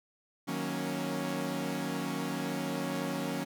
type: chord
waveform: sawtooth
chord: D# minor seventh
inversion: none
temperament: equal with one note detuned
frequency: 155.56 / 185 / 235.2 / 277.2 Hz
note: D#3 / F#3 / A#3 / C#4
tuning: 0 / 0 / +16 / 0 cents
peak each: -36 / -34 / -35 / -32 dBFS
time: 0.47-3.45 s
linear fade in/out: 20 ms
effects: none